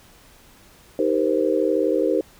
sine chord, C minor seventh, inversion first, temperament just, 314 / 392.4 / 470.9 / 523.3 Hz, Eb4 / G4 / Bb4 / C5, +16 / +2 / +18 / 0 cents, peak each -23 dBFS, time 0.99-2.21 s, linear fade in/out 2 ms, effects pink hiss -51 dBFS RMS until 2.39 s

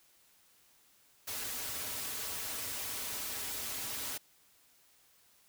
white noise with comb filter, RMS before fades -39 dBFS, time 1.27-4.18 s, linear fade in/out 10 ms, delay 5.7 ms, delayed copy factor -0.55, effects white hiss -66 dBFS RMS until 5.48 s

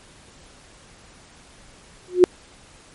sine tone with exponential growth, 360.7 Hz, F#4, 44 cents flat, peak -4 dBFS, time 2.08-2.24 s, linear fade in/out 0 ms, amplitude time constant 33 ms, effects pink hiss -49 dBFS RMS until 2.94 s + MP3 48 kbps

